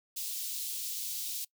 white high-pass noise, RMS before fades -37 dBFS, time 0.16-1.45 s, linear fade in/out 10 ms, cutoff 3300 Hz, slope 24 dB/octave, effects noise-tail reverb RT60 0.1 s tail -22 dB re dry

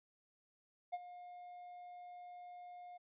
triangle tone with ADSR envelope, 713 Hz, F5, 36 cents sharp, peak -34 dBFS, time 0.92-2.98 s, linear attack 20 ms, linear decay 36 ms, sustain -14 dB, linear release 15 ms, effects resampled to 8000 Hz

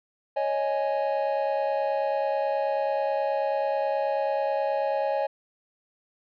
triangle chord, C# suspended second, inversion none, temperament just, 554.4 / 623.7 / 831.5 Hz, C#5 / D#5 / G#5, 0 / +4 / +2 cents, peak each -25 / -27 / -27 dBFS, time 0.36-5.27 s, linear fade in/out 10 ms, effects resampled to 11025 Hz

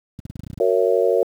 clicks, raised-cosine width 5 ms, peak -19 dBFS, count 10, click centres 0.191 / 0.254 / 0.3 / 0.357 / 0.395 / 0.436 / 0.467 / 0.502 / 0.532 / 0.577 s
sine chord, F# dominant seventh, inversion none, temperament just, 370 / 462.5 / 555 / 666 Hz, F#4 / A#4 / C#5 / E5, 0 / -14 / +2 / +18 cents, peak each -21 / -18 / -20 / -24 dBFS, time 0.6-1.23 s, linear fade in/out 2 ms
effects high-pass 80 Hz 12 dB/octave + 8-bit

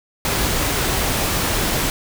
pink noise, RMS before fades -20 dBFS, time 0.25-1.9 s, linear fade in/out 0 ms, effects none

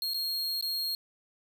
45% pulse tone with dropouts, 4255 Hz, C8, 28 cents sharp, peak -29 dBFS, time 0.02-0.95 s, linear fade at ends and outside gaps 1 ms, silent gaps 0.136-0.143 / 0.611-0.625 s, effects none

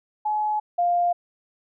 sine tone pair in turn, 849 / 700.3 Hz, G#5 / F5, +38 / +5 cents, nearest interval minor third, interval 333 cents, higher first, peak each -21 / -18 dBFS, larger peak second, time 0.25-0.6 / 0.78-1.13 s, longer neither, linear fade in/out 10 ms, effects none

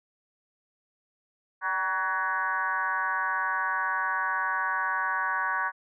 sine tone with frequency modulation, 1311 Hz, E6, 10 cents flat, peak -25 dBFS, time 1.61-5.72 s, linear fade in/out 50 ms, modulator 182 Hz, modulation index 2.4, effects none

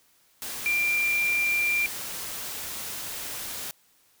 sine tone in noise, 2377 Hz, D7, 20 cents sharp, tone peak -22 dBFS, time 0.66-1.86 s, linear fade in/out 0 ms, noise white, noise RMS -35 dBFS, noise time 0.42-3.71 s, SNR +10 dB, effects white hiss -63 dBFS RMS until 4.2 s

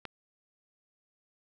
click, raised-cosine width 0.3 ms, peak -22 dBFS, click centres 0.053 s, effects 9-bit

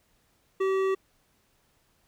sine tone with hard clipping, 383.6 Hz, G4, 37 cents flat, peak -25 dBFS, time 0.6-0.95 s, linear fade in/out 10 ms, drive 12 dB, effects pink hiss -68 dBFS RMS until 2.07 s

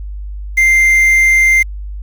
triangle tone with quantisation, 2093 Hz, C7, in tune, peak -5 dBFS, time 0.57-1.63 s, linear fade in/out 10 ms, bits 5, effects added 50 Hz sine -22 dBFS peak until 2.02 s

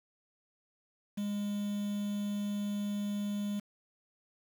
triangle tone with quantisation, 204.8 Hz, G#3, 24 cents flat, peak -30 dBFS, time 1.17-3.6 s, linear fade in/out 10 ms, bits 8, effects none

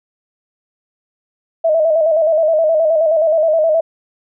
sine tone with vibrato, 637 Hz, D#5, 41 cents sharp, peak -10 dBFS, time 1.64-3.81 s, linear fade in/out 10 ms, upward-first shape square, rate 9.5 Hz, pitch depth 59 cents each way, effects none

